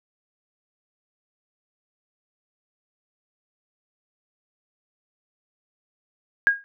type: tone with exponential decay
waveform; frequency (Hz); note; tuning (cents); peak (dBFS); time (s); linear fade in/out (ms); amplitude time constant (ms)
sine; 1632; G#6; -31; -10; 6.47-6.64; 0; 35
effects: none